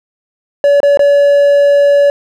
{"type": "tone with dropouts", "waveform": "triangle", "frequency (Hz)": 570, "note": "C#5", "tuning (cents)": 48, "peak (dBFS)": -3, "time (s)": [0.64, 2.1], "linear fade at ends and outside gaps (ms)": 1, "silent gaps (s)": [[0.803, 0.831], [0.973, 0.993]], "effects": []}